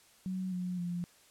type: tone with pitch steps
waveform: sine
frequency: 186.4 / 180.57 / 174.92 Hz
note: F#3 / F#3 / F3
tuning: +13 / -42 / +3 cents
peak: -33 dBFS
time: 0.26-1.04 s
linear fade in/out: 0 ms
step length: 260 ms
effects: white hiss -62 dBFS RMS until 1.3 s + low-pass 11000 Hz 12 dB/octave